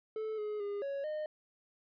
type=tone with pitch steps; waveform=triangle; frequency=436.2 / 422 / 406.8 / 556 / 612 Hz; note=A4 / G#4 / G#4 / C#5 / D#5; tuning=-15 / +28 / -36 / +5 / -29 cents; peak=-33 dBFS; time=0.16-1.26 s; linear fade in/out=2 ms; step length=220 ms; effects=resampled to 11025 Hz